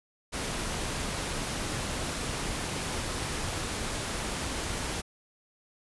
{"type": "noise", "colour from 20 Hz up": "pink", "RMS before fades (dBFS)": -33, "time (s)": [0.32, 5.02], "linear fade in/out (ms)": 20, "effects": ["resampled to 24000 Hz"]}